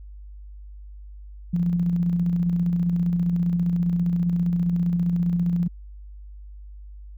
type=tone with tremolo; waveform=sine; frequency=173.6 Hz; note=F3; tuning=10 cents flat; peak=-18 dBFS; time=1.53-5.68 s; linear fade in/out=10 ms; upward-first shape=square; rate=15 Hz; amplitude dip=30%; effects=added 50 Hz sine -38 dBFS peak until 7.17 s